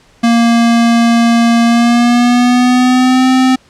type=tone with pitch glide; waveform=square; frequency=233.1 to 258.6 Hz; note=A#3 to C4; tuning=0 to -20 cents; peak=-7 dBFS; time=0.23-3.56 s; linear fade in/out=10 ms; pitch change=+180 cents; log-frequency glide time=1.65-3.28 s; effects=pink hiss -47 dBFS RMS until 3.69 s + low-pass 7000 Hz 12 dB/octave